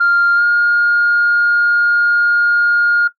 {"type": "tone with pitch glide", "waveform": "sine", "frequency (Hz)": [1396.9, 1420.5], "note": ["F6", "F6"], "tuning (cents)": [0, 29], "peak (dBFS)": -8, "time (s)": [0, 3.08], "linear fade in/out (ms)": 10, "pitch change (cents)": 29, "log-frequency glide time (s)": [0.35, 0.43], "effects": ["noise-tail reverb RT60 0.1 s tail -17 dB re dry", "tanh soft clip ceiling -6 dBFS"]}